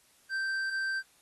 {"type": "tone with hard clipping", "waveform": "sine", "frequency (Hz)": 1563, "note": "G6", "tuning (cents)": -6, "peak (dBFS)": -31, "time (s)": [0.29, 1.03], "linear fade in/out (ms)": 50, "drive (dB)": 6, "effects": ["white hiss -64 dBFS RMS until 1.21 s", "AAC 32 kbps"]}